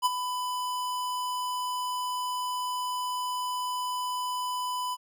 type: tone with ADSR envelope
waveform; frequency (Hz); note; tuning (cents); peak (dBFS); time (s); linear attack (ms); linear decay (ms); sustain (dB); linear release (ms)
square; 998; B5; +18; -20; 0.02-4.97; 37; 24; -10; 41
effects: none